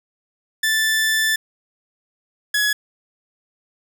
sawtooth tone pair in turn, 1760 / 1688.1 Hz, A6 / G#6, 0 / +28 cents, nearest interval minor second, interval 72 cents, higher first, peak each -13 dBFS, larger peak neither, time 0.63-1.36 / 2.54-2.73 s, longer first, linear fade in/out 5 ms, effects none

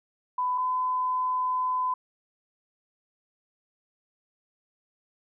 sine tone pair in turn, 1000 / 1012.2 Hz, B5 / B5, +21 / +42 cents, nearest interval unison, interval 21 cents, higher second, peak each -24 dBFS, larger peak neither, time 0.38-0.58 / 0.58-1.94 s, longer second, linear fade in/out 5 ms, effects none

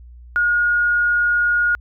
sine tone, 1436 Hz, F6, 48 cents sharp, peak -14 dBFS, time 0.36-1.75 s, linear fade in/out 0 ms, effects added 60 Hz sine -38 dBFS peak until 1.8 s

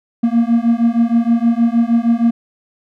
triangle beating tone pair, 230 / 236.4 Hz, A#3 / A#3, -23 / +24 cents, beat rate 6.4 Hz, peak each -12 dBFS, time 0.23-2.31 s, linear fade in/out 10 ms, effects none

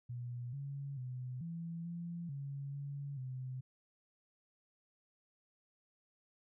sine tone with pitch steps, 121.7 / 139.7 / 126.4 / 167.4 / 171 / 139.6 / 141.3 / 129 Hz, B2 / C#3 / B2 / E3 / F3 / C#3 / C#3 / C3, -25 / +14 / +41 / +27 / -36 / +13 / +34 / -24 cents, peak -40 dBFS, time 0.09-3.61 s, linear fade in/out 10 ms, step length 440 ms, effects none

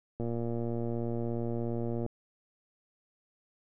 click train, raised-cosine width 2 ms, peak -22 dBFS, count 219, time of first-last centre 0.2-2.063 s, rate 117 Hz, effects none

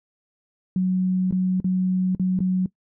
sine tone with dropouts, 185 Hz, F#3, in tune, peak -18 dBFS, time 0.76-2.66 s, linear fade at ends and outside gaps 2 ms, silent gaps 1.31-1.324 / 1.602-1.644 / 2.15-2.196 / 2.391-2.404 s, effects noise-tail reverb RT60 0.1 s tail -20 dB re dry

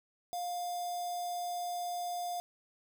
square tone with notch filter, 706 Hz, F5, 19 cents sharp, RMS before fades -37 dBFS, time 0.33-2.4 s, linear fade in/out 0 ms, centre 2000 Hz, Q 0.64, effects none

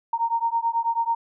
sine beating tone pair, 920 / 929.2 Hz, A#5 / A#5, -23 / -6 cents, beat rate 9.2 Hz, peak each -24 dBFS, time 0.13-1.15 s, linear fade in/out 5 ms, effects none

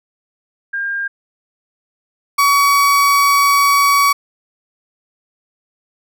sine / 35% pulse tone pair in turn, 1606 / 1131.4 Hz, G6 / C#6, +41 / +35 cents, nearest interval tritone, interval 606 cents, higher first, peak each -18 / -8 dBFS, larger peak second, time 0.73-1.08 / 2.38-4.13 s, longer second, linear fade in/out 10 ms, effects none

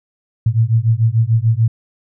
sine beating tone pair, 110.2 / 117 Hz, A2 / A#2, +3 / +7 cents, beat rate 6.8 Hz, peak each -14 dBFS, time 0.46-1.68 s, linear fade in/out 5 ms, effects none

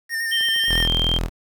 square tone with vibrato, 1826 Hz, A#6, 36 cents flat, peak -23 dBFS, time 0.09-0.88 s, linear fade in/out 50 ms, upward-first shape square, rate 8.9 Hz, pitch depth 26 cents each way
sine tone with pitch glide, 3140 to 3169 Hz, G7 to G7, +2 to +18 cents, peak -19 dBFS, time 0.31-1.19 s, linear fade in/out 20 ms, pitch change +16 cents, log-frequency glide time 0.57-0.86 s
click train, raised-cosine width 1 ms, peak -27 dBFS, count 12, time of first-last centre 0.41-1.25 s, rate 13.1 Hz
sawtooth tone, 41.51 Hz, E1, 13 cents sharp, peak -17 dBFS, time 0.67-1.3 s, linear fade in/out 50 ms
effects 8-bit

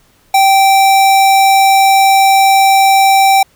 square tone, 779 Hz, G5, 11 cents flat, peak -6 dBFS, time 0.34-3.43 s, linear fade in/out 5 ms, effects pink hiss -51 dBFS RMS until 3.55 s

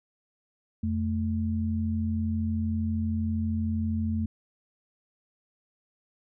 sine tone pair together, 87.31 / 220 Hz, F2 / A3, 0 / 0 cents, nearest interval octave + major third, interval 1600 cents, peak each -28 dBFS, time 0.83-4.26 s, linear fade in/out 5 ms, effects none

